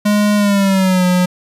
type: tone with pitch glide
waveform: square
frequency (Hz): 207.7 to 180.81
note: G#3 to F#3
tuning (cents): 0 to -40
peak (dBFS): -11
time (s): 0.05-1.26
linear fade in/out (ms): 10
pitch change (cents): -240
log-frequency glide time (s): 0.36-1.05
effects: resampled to 32000 Hz